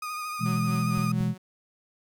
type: tone with vibrato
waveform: 35% pulse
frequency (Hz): 1233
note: D#6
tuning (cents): -16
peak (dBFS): -30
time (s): 0.02-1.12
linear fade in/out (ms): 5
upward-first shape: sine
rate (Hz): 13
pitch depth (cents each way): 25
type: chord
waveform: sine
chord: E major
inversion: second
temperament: equal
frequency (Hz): 123.47 / 164.81 / 207.7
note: B2 / E3 / G#3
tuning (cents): 0 / 0 / 0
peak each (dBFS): -28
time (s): 0.39-1.35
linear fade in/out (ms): 50
type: tone with tremolo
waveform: sawtooth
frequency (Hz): 185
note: F#3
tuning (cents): 0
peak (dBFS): -31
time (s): 0.45-1.38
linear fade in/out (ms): 10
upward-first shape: sine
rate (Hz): 4.2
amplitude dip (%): 70
type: clicks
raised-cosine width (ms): 5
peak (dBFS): -24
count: 2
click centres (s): 0.978 / 1.209
effects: none